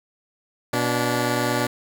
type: tone pair together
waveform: 10% pulse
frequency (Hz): 121.8 / 289.7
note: B2 / D4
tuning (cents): -24 / -24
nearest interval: octave + minor third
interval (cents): 1500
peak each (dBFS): -15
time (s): 0.73-1.67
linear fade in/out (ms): 5
effects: none